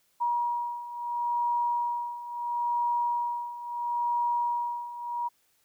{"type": "beating tone pair", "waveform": "sine", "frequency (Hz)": [955, 955.74], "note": ["A#5", "A#5"], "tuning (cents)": [42, 43], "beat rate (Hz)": 0.74, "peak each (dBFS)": [-32, -28], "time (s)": [0.2, 5.29], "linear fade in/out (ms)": 20, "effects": ["white hiss -69 dBFS RMS until 5.64 s"]}